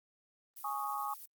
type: noise with tremolo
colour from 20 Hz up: violet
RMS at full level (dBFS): -48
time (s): 0.56-1.26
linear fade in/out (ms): 10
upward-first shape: sine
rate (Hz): 9.3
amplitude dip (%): 25
type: chord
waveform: sine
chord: Ab suspended fourth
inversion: none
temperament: equal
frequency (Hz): 830.6 / 1108.7 / 1244.5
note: Ab5 / Db6 / Eb6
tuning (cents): 0 / 0 / 0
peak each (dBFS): -38 / -37 / -40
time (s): 0.64-1.14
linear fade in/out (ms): 5
effects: Opus 24 kbps